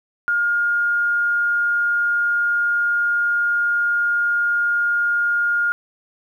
sine tone, 1418 Hz, F6, 26 cents sharp, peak -16 dBFS, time 0.28-5.72 s, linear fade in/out 0 ms, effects 9-bit

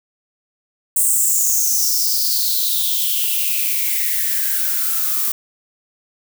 violet noise with high-pass filter sweep, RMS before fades -18 dBFS, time 0.96-5.32 s, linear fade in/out 5 ms, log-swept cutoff 8600 to 1100 Hz, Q 6.9, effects none

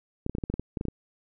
clicks, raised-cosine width 3 ms, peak -17 dBFS, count 12, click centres 0.264 / 0.296 / 0.351 / 0.384 / 0.438 / 0.5 / 0.54 / 0.596 / 0.772 / 0.811 / 0.853 / 0.884 s, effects none

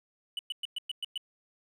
triangle tone bursts, 2967 Hz, F#7, 4 cents sharp, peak -30 dBFS, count 7, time 0.37-1.177 s, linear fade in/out 2 ms, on 21 ms, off 110 ms, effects none

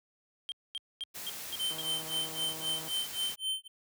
triangle tone bursts, 3192 Hz, G7, 31 cents sharp, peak -33 dBFS, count 6, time 0.49-1.814 s, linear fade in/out 0 ms, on 29 ms, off 230 ms
white noise, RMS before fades -42 dBFS, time 1.14-3.36 s, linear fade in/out 20 ms
square tone with tremolo, 3094 Hz, G7, 23 cents flat, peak -30 dBFS, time 1.59-3.68 s, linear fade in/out 10 ms, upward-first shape sine, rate 3.8 Hz, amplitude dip 100%
click train, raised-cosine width 1 ms, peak -34 dBFS, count 187, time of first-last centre 1.71-2.88 s, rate 159 Hz
effects high-pass 60 Hz 12 dB/octave

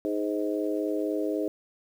harmonic tone with a mistuned harmonic, 103.83 Hz, G#2, in tune, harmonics 3 / 4 / 5 / 6, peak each -29 / -31 / -33 / -35 dBFS, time 0.05-1.48 s, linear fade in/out 0 ms, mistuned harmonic 6, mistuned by +23 cents, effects 9-bit

